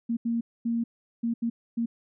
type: tone bursts at uneven times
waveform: sine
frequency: 232.4 Hz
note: A#3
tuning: 5 cents flat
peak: -24 dBFS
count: 6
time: 0.09-0.17 / 0.25-0.41 / 0.65-0.84 / 1.23-1.34 / 1.42-1.5 / 1.77-1.86 s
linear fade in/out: 10 ms
effects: none

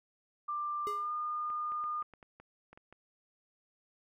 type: tone with pitch glide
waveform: sine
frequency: 1186 to 1215.8 Hz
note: D6 to D#6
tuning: +17 to -40 cents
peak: -33 dBFS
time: 0.48-2.03 s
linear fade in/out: 10 ms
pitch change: +43 cents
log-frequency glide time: 0.9-1.12 s
type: tone with exponential decay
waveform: square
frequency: 415.3 Hz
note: G#4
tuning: in tune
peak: -36 dBFS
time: 0.87-1.13 s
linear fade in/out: 0 ms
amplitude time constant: 55 ms
type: clicks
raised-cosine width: 0.5 ms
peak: -38 dBFS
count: 10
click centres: 1.502 / 1.72 / 1.84 / 2.024 / 2.137 / 2.228 / 2.4 / 2.73 / 2.775 / 2.926 s
effects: none

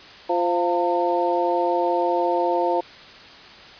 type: harmonic tone with a mistuned harmonic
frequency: 173.8 Hz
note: F3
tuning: 8 cents flat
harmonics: 2 / 3 / 4 / 5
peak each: -24 / -24 / -24 / -24 dBFS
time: 0.29-2.81 s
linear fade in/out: 10 ms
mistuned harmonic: 5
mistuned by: +66 cents
effects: white hiss -43 dBFS RMS until 3.79 s + resampled to 11025 Hz

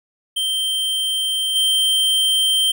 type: tone with level steps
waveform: square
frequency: 3136 Hz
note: G7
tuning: in tune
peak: -19 / -15 dBFS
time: 0.36-2.72 s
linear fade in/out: 10 ms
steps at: 1.55 s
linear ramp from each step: 10 ms
effects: none

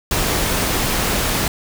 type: noise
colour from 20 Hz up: pink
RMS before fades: -19 dBFS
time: 0.11-1.48 s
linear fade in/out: 2 ms
effects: none

